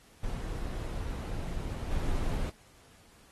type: noise with level steps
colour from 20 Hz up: brown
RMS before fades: -35 / -31 dBFS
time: 0.23-2.5 s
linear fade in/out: 5 ms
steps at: 1.91 s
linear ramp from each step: 10 ms
effects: pink hiss -60 dBFS RMS until 3.31 s + AAC 32 kbps